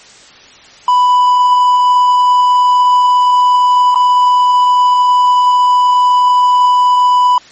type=tone with dropouts; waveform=triangle; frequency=992 Hz; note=B5; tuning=7 cents sharp; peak=-4 dBFS; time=0.88-7.38 s; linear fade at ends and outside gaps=2 ms; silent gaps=3.946-3.957 s; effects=white hiss -39 dBFS RMS until 7.51 s + MP3 32 kbps